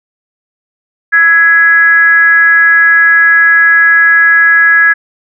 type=tone with frequency modulation; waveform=sine; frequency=1670 Hz; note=G#6; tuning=9 cents sharp; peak=-3 dBFS; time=1.12-4.94 s; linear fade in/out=20 ms; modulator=352 Hz; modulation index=0.47; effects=none